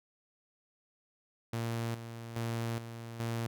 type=tone with tremolo; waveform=sawtooth; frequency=115.7 Hz; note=A#2; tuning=13 cents flat; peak=-29 dBFS; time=1.53-3.47 s; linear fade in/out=5 ms; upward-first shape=square; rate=1.2 Hz; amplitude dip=65%; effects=none